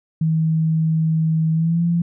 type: tone with pitch glide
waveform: sine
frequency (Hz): 160 to 170.5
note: D#3 to F3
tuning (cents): +49 to -41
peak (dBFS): -15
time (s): 0.21-2.02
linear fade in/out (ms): 5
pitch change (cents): +110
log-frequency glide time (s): 1.53-1.83
effects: none